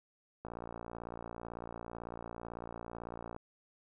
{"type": "click train", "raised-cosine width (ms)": 1, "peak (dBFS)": -29, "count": 170, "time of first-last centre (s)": [0.45, 3.364], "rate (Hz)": 58, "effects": []}